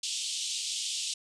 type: band-pass noise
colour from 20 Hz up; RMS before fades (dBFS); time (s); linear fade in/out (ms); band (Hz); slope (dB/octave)
pink; -34; 0.03-1.14; 5; 2900 to 8800; 48
effects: none